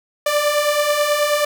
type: beating tone pair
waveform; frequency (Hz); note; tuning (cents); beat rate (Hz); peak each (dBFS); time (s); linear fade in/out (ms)
sawtooth; 583 / 592.3; D5 / D5; -13 / +15; 9.3; -18 / -13; 0.26-1.45; 5
effects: 7-bit